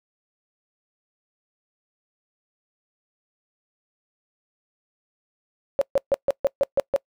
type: tone bursts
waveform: sine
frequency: 554.4 Hz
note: C#5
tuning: in tune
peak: -15 dBFS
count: 8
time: 5.79-6.962 s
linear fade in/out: 0 ms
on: 24 ms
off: 140 ms
effects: noise-tail reverb RT60 0.1 s tail -25 dB re dry